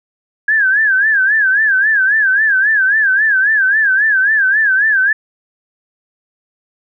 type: tone with vibrato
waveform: sine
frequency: 1642 Hz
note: G#6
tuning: 20 cents flat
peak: -9 dBFS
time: 0.48-5.13 s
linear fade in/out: 5 ms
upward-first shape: sine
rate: 3.7 Hz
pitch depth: 140 cents each way
effects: none